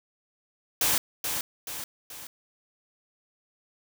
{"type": "noise with echo", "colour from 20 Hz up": "white", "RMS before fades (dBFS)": -24, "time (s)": [0.81, 0.98], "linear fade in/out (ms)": 2, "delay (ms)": 430, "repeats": 3, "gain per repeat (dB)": -6, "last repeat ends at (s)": 2.27, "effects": []}